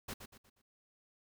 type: noise with echo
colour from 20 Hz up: pink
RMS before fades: -42 dBFS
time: 0.08-0.14 s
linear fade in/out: 10 ms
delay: 120 ms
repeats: 4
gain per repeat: -8 dB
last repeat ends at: 0.62 s
effects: none